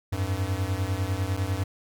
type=beating tone pair; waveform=square; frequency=90.4 / 100.4 Hz; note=F#2 / G2; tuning=-40 / +42 cents; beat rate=10 Hz; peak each=-29 dBFS; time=0.12-1.64 s; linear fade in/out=10 ms; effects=none

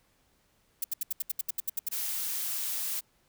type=noise bursts; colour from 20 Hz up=violet; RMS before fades=-30 dBFS; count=12; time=0.82-1.887 s; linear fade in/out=5 ms; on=22 ms; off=73 ms
type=noise; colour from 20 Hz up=blue; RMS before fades=-33 dBFS; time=1.91-3.01 s; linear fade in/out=20 ms
effects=pink hiss -69 dBFS RMS until 3.28 s

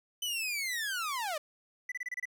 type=linear sweep; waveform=sawtooth; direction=down; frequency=3044 to 573 Hz; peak=-29 dBFS; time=0.22-1.38 s; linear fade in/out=5 ms
type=tone bursts; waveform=triangle; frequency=1987 Hz; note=B6; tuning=10 cents sharp; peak=-32 dBFS; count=7; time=1.89-2.255 s; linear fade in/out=5 ms; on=29 ms; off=27 ms
effects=none

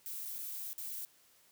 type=noise with dropouts; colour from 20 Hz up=violet; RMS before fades=-42 dBFS; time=0.06-1.05 s; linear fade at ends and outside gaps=0 ms; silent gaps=0.252-0.256 / 0.383-0.388 / 0.731-0.78 s; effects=white hiss -66 dBFS RMS until 1.51 s + high-pass 60 Hz 12 dB/octave

